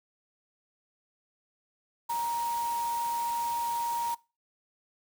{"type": "tone in noise", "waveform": "sine", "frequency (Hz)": 940, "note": "A#5", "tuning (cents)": 14, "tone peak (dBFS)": -28, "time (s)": [2.09, 4.15], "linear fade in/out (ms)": 10, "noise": "white", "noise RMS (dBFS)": -42, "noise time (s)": [2.09, 4.15], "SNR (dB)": 11, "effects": ["noise-tail reverb RT60 0.3 s tail -22 dB re dry"]}